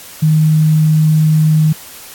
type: tone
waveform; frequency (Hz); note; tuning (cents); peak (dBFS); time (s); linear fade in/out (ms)
sine; 155.56; D#3; 0; -7; 0.22-1.73; 10
effects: white hiss -34 dBFS RMS until 2.14 s + AAC 64 kbps